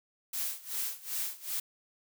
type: noise with tremolo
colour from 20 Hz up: blue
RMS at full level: -33 dBFS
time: 0.33-1.6 s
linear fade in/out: 5 ms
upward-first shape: sine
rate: 2.6 Hz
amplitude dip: 90%
effects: none